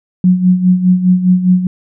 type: tone with tremolo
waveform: sine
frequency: 182.4 Hz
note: F#3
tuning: 24 cents flat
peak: -4 dBFS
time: 0.24-1.67 s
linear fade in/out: 2 ms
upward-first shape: sine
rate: 4.9 Hz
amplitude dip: 70%
effects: none